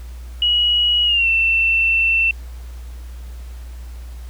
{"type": "tone with pitch glide", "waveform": "sine", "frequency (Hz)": [2911, 2685], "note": ["F#7", "E7"], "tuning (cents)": [-29, 31], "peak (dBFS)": -13, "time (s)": [0.42, 2.31], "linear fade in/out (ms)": 2, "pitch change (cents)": -140, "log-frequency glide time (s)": [1.05, 1.28], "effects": ["added 60 Hz sine -30 dBFS peak until 4.29 s", "pink hiss -48 dBFS RMS until 4.29 s"]}